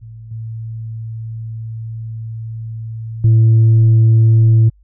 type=tone with level steps; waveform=sine; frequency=112.3 Hz; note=A2; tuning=36 cents sharp; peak=-31 / -23 / -4 dBFS; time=0.01-4.7 s; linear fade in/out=20 ms; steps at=0.31 / 3.24 s; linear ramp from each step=5 ms; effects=tanh soft clip ceiling -5 dBFS + added 50 Hz sine -46 dBFS peak until 4.83 s